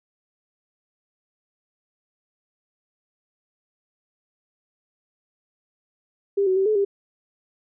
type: tone with pitch steps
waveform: sine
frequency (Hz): 398.5 / 374.8 / 385.4 / 429.2 / 398.9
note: G4 / F#4 / G4 / A4 / G4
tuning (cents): +28 / +22 / -29 / -43 / +30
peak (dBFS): -17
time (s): 6.37-6.85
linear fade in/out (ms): 10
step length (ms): 96
effects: none